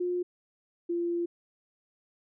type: tone pair in turn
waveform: sine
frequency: 356.5 / 344 Hz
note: F4 / F4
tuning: +36 / -26 cents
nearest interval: minor second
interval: 62 cents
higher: first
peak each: -27 dBFS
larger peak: neither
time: 0-0.23 / 0.89-1.26 s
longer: second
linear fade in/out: 10 ms
effects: none